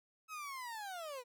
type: linear sweep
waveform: 30% pulse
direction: down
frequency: 1298 to 471.8 Hz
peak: -40 dBFS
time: 0.28-1.24 s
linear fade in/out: 50 ms
effects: none